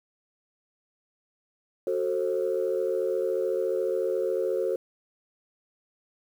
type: chord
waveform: sine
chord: F# diminished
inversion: none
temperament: just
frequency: 370 / 444 / 532.8 Hz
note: F#4 / A4 / C5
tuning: 0 / +16 / +31 cents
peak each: -28 dBFS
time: 1.87-4.76 s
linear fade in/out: 2 ms
effects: tanh soft clip ceiling -17 dBFS + 9-bit